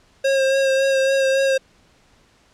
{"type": "tone with vibrato", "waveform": "square", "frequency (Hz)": 538, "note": "C5", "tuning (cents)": 48, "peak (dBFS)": -16, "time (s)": [0.24, 1.58], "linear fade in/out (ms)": 10, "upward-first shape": "sine", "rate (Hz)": 3.6, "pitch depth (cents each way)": 21, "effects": ["pink hiss -56 dBFS RMS until 2.53 s", "low-pass 7000 Hz 12 dB/octave"]}